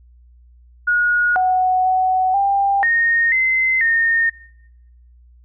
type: tone with pitch steps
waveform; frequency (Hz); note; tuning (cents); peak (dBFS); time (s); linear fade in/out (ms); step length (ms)
sine; 1446 / 741 / 747 / 794 / 1850 / 2061 / 1833; F#6 / F#5 / F#5 / G5 / A#6 / C7 / A#6; -40 / +2 / +16 / +22 / -14 / -27 / -30; -13; 0.87-4.3; 10; 490
effects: noise-tail reverb RT60 0.9 s tail -22 dB re dry + added 60 Hz sine -45 dBFS peak until 5.44 s